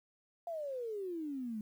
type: exponential sweep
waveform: sine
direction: down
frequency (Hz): 698.5 to 207.7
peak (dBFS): -37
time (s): 0.47-1.61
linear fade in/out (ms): 2
effects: 11-bit